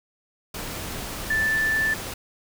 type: tone in noise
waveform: sine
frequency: 1760 Hz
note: A6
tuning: in tune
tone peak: -20 dBFS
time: 1.3-1.94 s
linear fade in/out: 5 ms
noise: pink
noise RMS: -33 dBFS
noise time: 0.54-2.14 s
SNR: +10 dB
effects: none